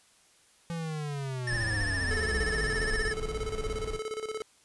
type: linear sweep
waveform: square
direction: down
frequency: 170 to 31.43 Hz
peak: -33 dBFS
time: 0.7-2.96 s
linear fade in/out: 0 ms
type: tone with vibrato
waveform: square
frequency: 1760 Hz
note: A6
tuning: in tune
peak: -31 dBFS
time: 1.47-3.13 s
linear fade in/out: 5 ms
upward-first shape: triangle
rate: 15 Hz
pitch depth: 75 cents each way
type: noise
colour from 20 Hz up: brown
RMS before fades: -36 dBFS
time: 1.48-4 s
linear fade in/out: 50 ms
type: tone with tremolo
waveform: square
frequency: 435 Hz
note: A4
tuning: 20 cents flat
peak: -32 dBFS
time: 2.11-4.42 s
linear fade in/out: 0 ms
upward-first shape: square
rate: 17 Hz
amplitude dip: 70%
effects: white hiss -62 dBFS RMS until 4.64 s + resampled to 24000 Hz